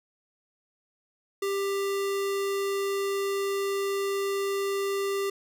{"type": "tone", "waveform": "square", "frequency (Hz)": 395.5, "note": "G4", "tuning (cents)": 15, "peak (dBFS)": -27, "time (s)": [1.42, 5.3], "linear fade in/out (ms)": 5, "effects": []}